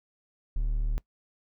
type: tone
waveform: triangle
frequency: 37.42 Hz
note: D1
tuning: 33 cents sharp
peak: -23 dBFS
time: 0.56-0.98 s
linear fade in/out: 0 ms
effects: noise-tail reverb RT60 0.1 s tail -21 dB re dry